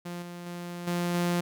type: tone with level steps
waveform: sawtooth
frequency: 174.61 Hz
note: F3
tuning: in tune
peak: -31 / -35 / -32 / -23 / -21 dBFS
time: 0.05-1.41 s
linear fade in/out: 10 ms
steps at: 0.22 / 0.46 / 0.87 / 1.14 s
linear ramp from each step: 5 ms
effects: none